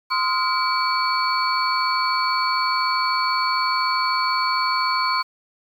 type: tone cluster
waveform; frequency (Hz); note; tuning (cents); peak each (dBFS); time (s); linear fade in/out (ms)
sine; 1039 / 1260 / 1413 / 2292 / 4428; C6 / D#6 / F6 / D7 / C#8; -12 / +21 / +20 / -43 / -3; -21 / -28 / -29 / -28 / -25; 0.1-5.23; 20
effects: 8-bit